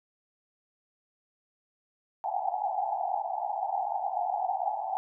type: band-pass noise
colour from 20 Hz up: pink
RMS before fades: -31 dBFS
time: 2.24-4.97 s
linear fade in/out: 0 ms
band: 710 to 850 Hz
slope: 96 dB/octave
effects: none